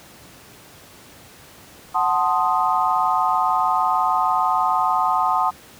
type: chord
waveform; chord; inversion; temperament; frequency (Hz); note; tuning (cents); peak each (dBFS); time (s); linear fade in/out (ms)
sine; F# diminished seventh; none; equal; 740 / 880 / 1046.5 / 1244.5; F#5 / A5 / C6 / Eb6; 0 / 0 / 0 / 0; -22; 1.94-5.51; 20
effects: pink hiss -45 dBFS RMS until 5.79 s + high-pass 80 Hz 12 dB/octave